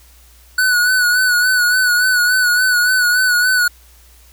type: tone with vibrato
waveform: square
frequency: 1480 Hz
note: F#6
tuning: in tune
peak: -12 dBFS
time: 0.58-3.68 s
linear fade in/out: 5 ms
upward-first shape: sine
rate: 3.5 Hz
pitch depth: 44 cents each way
effects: added 60 Hz sine -45 dBFS peak until 4.32 s + white hiss -49 dBFS RMS until 4.32 s